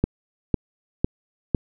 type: click train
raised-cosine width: 3 ms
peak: -5 dBFS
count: 4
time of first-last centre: 0.04-1.548 s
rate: 1.99 Hz
effects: none